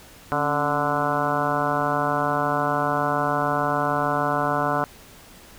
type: harmonic tone with a mistuned harmonic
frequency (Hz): 146.7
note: D3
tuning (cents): -2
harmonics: 1 / 2 / 3 / 4 / 5 / 6 / 7 / 8 / 9 / 10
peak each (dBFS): -31 / -30 / -32 / -28 / -27 / -32 / -27 / -32 / -29 / -31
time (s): 0.32-4.84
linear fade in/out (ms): 0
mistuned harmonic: 2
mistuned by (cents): -74
effects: pink hiss -47 dBFS RMS until 5.58 s